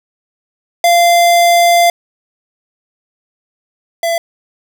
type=tone pair in turn; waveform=square; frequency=691 / 673.3 Hz; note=F5 / E5; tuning=-19 / +36 cents; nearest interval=unison; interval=45 cents; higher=first; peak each=-7 / -13 dBFS; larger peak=first; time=0.84-1.9 / 4.03-4.18 s; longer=first; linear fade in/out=2 ms; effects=none